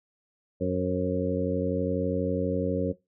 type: harmonic tone with a mistuned harmonic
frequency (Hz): 92.1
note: F#2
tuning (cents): -7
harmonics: 1 / 2 / 3 / 4 / 5 / 6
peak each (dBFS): -33 / -30 / -31 / -35 / -30 / -30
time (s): 0.6-2.93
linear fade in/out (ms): 20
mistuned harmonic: 6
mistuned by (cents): -37
effects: noise-tail reverb RT60 0.2 s tail -19 dB re dry